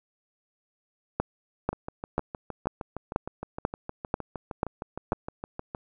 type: two click trains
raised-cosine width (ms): 1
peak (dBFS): -20 / -10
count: 27 / 9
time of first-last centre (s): 1.73-5.749 / 1.2-5.122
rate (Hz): 6.47 / 2.04
effects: none